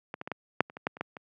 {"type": "clicks", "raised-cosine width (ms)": 0.5, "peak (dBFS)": [-20, -21, -21, -16, -6, -30, -25, -11, -29, -16, -26], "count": 11, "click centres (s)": [0.141, 0.214, 0.275, 0.317, 0.606, 0.699, 0.769, 0.869, 0.969, 1.01, 1.168], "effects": ["high-pass 150 Hz 12 dB/octave"]}